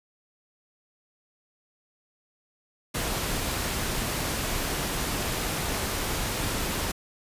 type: noise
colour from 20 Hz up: pink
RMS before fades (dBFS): -29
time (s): 2.94-6.92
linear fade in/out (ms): 10
effects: resampled to 32000 Hz